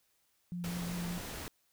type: tone with vibrato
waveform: sine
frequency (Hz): 174.61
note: F3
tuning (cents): 0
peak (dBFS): -36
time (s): 0.52-1.18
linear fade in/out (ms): 0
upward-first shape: sine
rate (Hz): 5.1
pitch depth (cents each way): 17
type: noise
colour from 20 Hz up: pink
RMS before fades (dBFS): -43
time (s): 0.64-1.48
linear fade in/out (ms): 0
effects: white hiss -74 dBFS RMS until 1.72 s